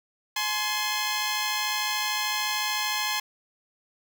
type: tone pair together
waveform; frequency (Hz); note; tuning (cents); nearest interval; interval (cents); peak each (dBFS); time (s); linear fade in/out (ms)
10% pulse; 847.9 / 1046.5; G#5 / C6; +36 / 0; major third; 364; -20; 0.36-3.2; 5
effects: none